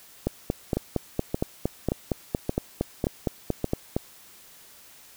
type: two click trains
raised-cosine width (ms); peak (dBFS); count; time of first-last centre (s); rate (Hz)
2; -11 / -10; 6 / 17; 0.77-3.644 / 0.27-3.965; 1.74 / 4.33
effects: white hiss -51 dBFS RMS until 5.16 s